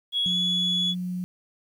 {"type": "tone with pitch glide", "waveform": "sine", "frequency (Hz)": [3342, 3398], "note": ["G#7", "G#7"], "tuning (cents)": [10, 39], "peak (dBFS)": -21, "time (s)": [0.12, 0.95], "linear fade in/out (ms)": 50, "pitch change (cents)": 29, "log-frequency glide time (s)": [0.25, 0.36]}
{"type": "tone", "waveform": "sine", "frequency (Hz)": 180.5, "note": "F#3", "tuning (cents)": -43, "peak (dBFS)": -27, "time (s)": [0.26, 1.24], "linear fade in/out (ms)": 0}
{"effects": ["tanh soft clip ceiling -17 dBFS", "9-bit"]}